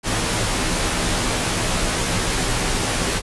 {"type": "noise with comb filter", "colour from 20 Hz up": "pink", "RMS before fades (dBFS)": -21, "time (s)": [0.03, 3.22], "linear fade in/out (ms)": 50, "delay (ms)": 14, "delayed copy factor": -0.6, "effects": ["resampled to 24000 Hz"]}